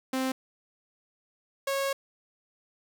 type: tone pair in turn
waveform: sawtooth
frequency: 261.6 / 548.7 Hz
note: C4 / C#5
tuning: 0 / -18 cents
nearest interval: octave + minor second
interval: 1282 cents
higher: second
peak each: -23 dBFS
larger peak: neither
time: 0.13-0.32 / 1.67-1.93 s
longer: second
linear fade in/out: 5 ms
effects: 10-bit